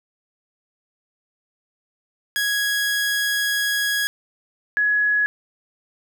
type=tone pair in turn; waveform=sawtooth / sine; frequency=1661.2 / 1682.4 Hz; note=G#6 / G#6; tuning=0 / +22 cents; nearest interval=unison; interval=22 cents; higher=second; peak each=-16 dBFS; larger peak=neither; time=2.36-4.07 / 4.77-5.26 s; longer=first; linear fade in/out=0 ms; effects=none